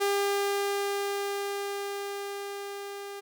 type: tone with level ramp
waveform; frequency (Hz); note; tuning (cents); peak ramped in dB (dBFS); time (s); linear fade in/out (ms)
sawtooth; 401.1; G4; +40; -20 to -34; 0-3.21; 20
effects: none